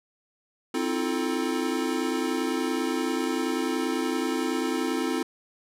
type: chord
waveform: square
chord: F dominant seventh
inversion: second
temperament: equal with one note detuned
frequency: 261.6 / 318.8 / 349.2 / 440 Hz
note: C4 / Eb4 / F4 / A4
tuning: 0 / +42 / 0 / 0 cents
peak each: -30 / -31 / -32 / -34 dBFS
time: 0.74-5.23 s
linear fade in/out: 5 ms
effects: low-pass 12000 Hz 12 dB/octave